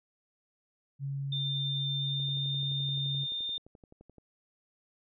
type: tone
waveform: sine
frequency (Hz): 138.59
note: C#3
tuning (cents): 0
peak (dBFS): -32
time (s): 0.99-3.27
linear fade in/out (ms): 50
type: tone with pitch glide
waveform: sine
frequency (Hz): 3595 to 3618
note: A7 to A7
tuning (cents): +36 to +48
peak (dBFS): -32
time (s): 1.32-3.58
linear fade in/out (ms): 5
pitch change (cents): +12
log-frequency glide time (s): 1.79-2.46
type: click train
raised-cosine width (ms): 2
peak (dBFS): -40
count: 24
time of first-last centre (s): 2.2-4.183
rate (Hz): 11.6
effects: none